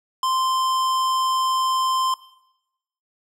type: tone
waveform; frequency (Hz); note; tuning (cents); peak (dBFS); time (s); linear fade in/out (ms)
square; 1042; C6; -7; -20; 0.23-2.14; 2
effects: noise-tail reverb RT60 0.9 s tail -18 dB re dry + low-pass 10000 Hz 12 dB/octave